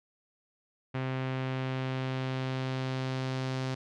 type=tone with low-pass filter sweep; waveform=sawtooth; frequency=130.81 Hz; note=C3; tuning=in tune; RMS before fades=-33 dBFS; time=0.94-3.75 s; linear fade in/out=10 ms; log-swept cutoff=2500 to 5100 Hz; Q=1.3; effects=none